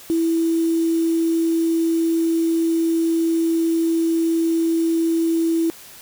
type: tone with quantisation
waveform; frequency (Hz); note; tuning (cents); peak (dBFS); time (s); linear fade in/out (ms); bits
sine; 329.6; E4; 0; -16; 0.1-5.7; 0; 6
effects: white hiss -42 dBFS RMS until 6.01 s